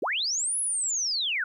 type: linear two-way sweep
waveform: sine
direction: up then down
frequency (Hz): 233.1 to 10630 to 1381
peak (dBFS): -25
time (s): 0.02-1.44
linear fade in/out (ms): 5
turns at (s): 0.59
effects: 11-bit